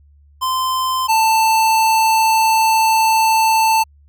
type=tone pair in turn; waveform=square; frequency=1035 / 887.3 Hz; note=C6 / A5; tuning=-19 / +14 cents; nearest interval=minor third; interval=267 cents; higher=first; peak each=-17 / -12 dBFS; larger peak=second; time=0.41-1.08 / 1.08-3.84 s; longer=second; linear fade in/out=20 ms; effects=added 72 Hz sine -46 dBFS peak until 4.08 s